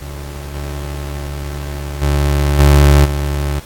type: tone with level steps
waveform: 30% pulse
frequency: 71.7 Hz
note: D2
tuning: 41 cents flat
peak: -23 / -19 / -9 / -3 / -13 dBFS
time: 0.01-3.6 s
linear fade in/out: 10 ms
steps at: 0.54 / 2.01 / 2.58 / 3.04 s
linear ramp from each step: 20 ms
effects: pink hiss -38 dBFS RMS until 3.65 s + AAC 64 kbps